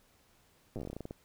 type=slowing click train; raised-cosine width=2 ms; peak=-27 dBFS; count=15; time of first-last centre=0.76-1.109 s; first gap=8 ms; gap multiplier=1.16; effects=pink hiss -67 dBFS RMS until 1.24 s

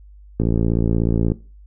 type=click train; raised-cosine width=3 ms; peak=-6 dBFS; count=53; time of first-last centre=0.4-1.319 s; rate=56.6 Hz; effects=noise-tail reverb RT60 0.3 s tail -17 dB re dry + added 50 Hz sine -41 dBFS peak until 1.66 s

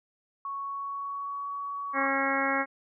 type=tone with pitch glide; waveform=sine; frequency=1109 to 1127.1 Hz; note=C#6 to C#6; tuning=0 to +28 cents; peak=-32 dBFS; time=0.45-2.07 s; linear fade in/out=2 ms; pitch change=+28 cents; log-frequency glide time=0.55-1.49 s
type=harmonic tone; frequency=272.5 Hz; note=C#4; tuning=29 cents flat; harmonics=1 / 2 / 3 / 4 / 5 / 6 / 7 / 8; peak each=-33 / -33 / -33 / -33 / -33 / -33 / -33 / -33 dBFS; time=1.93-2.66 s; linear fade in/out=50 ms
effects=none

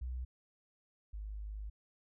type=tone pair in turn; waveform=sine; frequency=62.4 / 51.81 Hz; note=B1 / G#1; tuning=+19 / -3 cents; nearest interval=minor third; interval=322 cents; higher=first; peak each=-37 / -40 dBFS; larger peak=first; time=0.01-0.25 / 1.13-1.7 s; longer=second; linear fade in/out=10 ms; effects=none

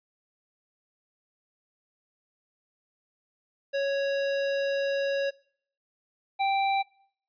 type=tone pair in turn; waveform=square; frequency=554.4 / 784 Hz; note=C#5 / G5; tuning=0 / 0 cents; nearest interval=tritone; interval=600 cents; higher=second; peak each=-26 / -24 dBFS; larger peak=second; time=3.73-5.31 / 6.39-6.83 s; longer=first; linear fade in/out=20 ms; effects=noise-tail reverb RT60 0.6 s tail -23 dB re dry + resampled to 11025 Hz

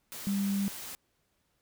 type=tone in noise; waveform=sine; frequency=198.5 Hz; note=G3; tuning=22 cents sharp; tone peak=-27 dBFS; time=0.27-0.68 s; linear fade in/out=0 ms; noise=white; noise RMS=-42 dBFS; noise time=0.12-0.95 s; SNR=+12 dB; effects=pink hiss -75 dBFS RMS until 1.61 s

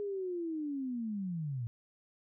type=linear sweep; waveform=sine; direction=down; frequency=415.3 to 111.7 Hz; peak=-34 dBFS; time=0-1.67 s; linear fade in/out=0 ms; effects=none

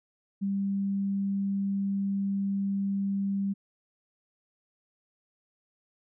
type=tone; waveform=sine; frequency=197.4 Hz; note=G3; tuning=12 cents sharp; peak=-26 dBFS; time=0.41-3.54 s; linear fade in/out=20 ms; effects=none

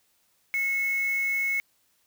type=tone with quantisation; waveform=sine; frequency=2186 Hz; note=C#7; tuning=25 cents flat; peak=-24 dBFS; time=0.54-1.6 s; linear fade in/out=0 ms; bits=6; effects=white hiss -68 dBFS RMS until 2.06 s

